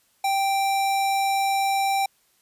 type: tone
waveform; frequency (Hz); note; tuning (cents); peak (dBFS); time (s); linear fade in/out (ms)
square; 784; G5; 0; -21; 0.24-2.06; 5
effects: white hiss -64 dBFS RMS until 2.41 s + resampled to 32000 Hz